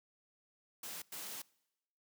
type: noise bursts at uneven times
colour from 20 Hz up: white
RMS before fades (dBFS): -45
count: 2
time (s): 0.83-1.02 / 1.12-1.42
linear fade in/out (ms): 5
effects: noise-tail reverb RT60 0.9 s tail -24 dB re dry + high-pass 150 Hz 12 dB/octave